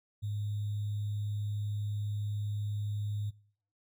sine tone with sample-and-hold, 103.83 Hz, G#2, in tune, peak -32 dBFS, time 0.22-3.31 s, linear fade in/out 20 ms, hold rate 3675 Hz, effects noise-tail reverb RT60 0.6 s tail -24 dB re dry

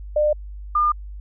sine tone pair in turn, 600 / 1206.6 Hz, D5 / D6, +37 / +46 cents, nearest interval octave, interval 1209 cents, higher second, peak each -15 dBFS, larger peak neither, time 0.16-0.33 / 0.75-0.92 s, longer neither, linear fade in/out 5 ms, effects added 50 Hz sine -32 dBFS peak until 1.2 s

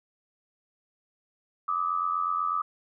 sine tone pair together, 1178.9 / 1267 Hz, D6 / D#6, +6 / +31 cents, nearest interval minor second, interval 125 cents, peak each -28 dBFS, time 1.68-2.62 s, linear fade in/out 5 ms, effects none

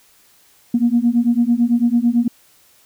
sine beating tone pair, 233.1 / 242.1 Hz, A#3 / B3, 0 / -34 cents, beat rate 9 Hz, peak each -15 dBFS, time 0.74-2.28 s, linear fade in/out 5 ms, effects tanh soft clip ceiling -5 dBFS + white hiss -53 dBFS RMS until 2.85 s

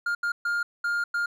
triangle tone bursts at uneven times, 1409 Hz, F6, 15 cents sharp, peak -22 dBFS, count 5, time 0.06-0.15 / 0.23-0.32 / 0.45-0.63 / 0.84-1.04 / 1.14-1.26 s, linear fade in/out 5 ms, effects none

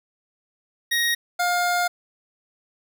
25% pulse tone pair in turn, 1878 / 707.9 Hz, A#6 / F5, +12 / +23 cents, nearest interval octave + perfect fourth, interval 1689 cents, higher first, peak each -16 dBFS, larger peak neither, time 0.91-1.15 / 1.39-1.88 s, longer second, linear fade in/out 10 ms, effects none

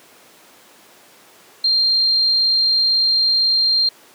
sine tone, 4186 Hz, C8, in tune, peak -13 dBFS, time 1.64-3.89 s, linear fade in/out 5 ms, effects pink hiss -47 dBFS RMS until 4.14 s + high-pass 300 Hz 12 dB/octave

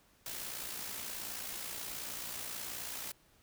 white noise with amplitude modulation, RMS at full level -40 dBFS, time 0.26-3.12 s, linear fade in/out 2 ms, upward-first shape sine, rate 58.7 Hz, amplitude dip 45%, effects pink hiss -67 dBFS RMS until 3.42 s

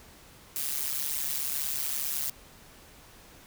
blue noise with amplitude modulation, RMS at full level -28 dBFS, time 0.56-2.3 s, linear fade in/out 2 ms, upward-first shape sine, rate 142 Hz, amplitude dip 80%, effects pink hiss -53 dBFS RMS until 3.46 s

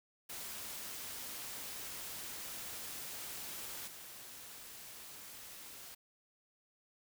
white noise with level steps, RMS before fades -45 / -51 dBFS, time 0.29-5.95 s, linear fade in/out 10 ms, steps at 3.87 s, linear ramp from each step 10 ms, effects none

